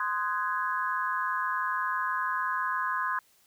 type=chord; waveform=sine; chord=Ab dominant seventh; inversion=first; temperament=just; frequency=1038.3 / 1245.9 / 1495.1 / 1661.2 Hz; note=C6 / Eb6 / Gb6 / Ab6; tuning=-14 / +2 / +18 / 0 cents; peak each=-30 / -34 / -36 / -33 dBFS; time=0-3.19 s; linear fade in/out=2 ms; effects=white hiss -64 dBFS RMS until 3.46 s